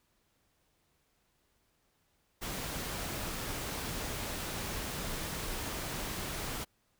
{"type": "noise", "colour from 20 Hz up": "pink", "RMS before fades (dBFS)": -38, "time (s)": [2.41, 6.65], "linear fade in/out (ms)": 20, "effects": ["pink hiss -74 dBFS RMS until 6.99 s"]}